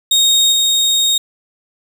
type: tone with level steps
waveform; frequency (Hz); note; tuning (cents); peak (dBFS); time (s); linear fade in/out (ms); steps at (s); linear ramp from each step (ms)
30% pulse; 3724; A#7; -2; -7 / -9; 0.11-1.18; 5; 0.52; 5
effects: none